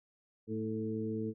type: harmonic tone with a mistuned harmonic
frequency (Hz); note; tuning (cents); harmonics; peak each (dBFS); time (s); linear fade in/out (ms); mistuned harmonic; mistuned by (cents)
110; A2; 0; 1 / 2 / 3 / 4; -41 / -37 / -40 / -39; 0.47-1.34; 50; 3; -21
effects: none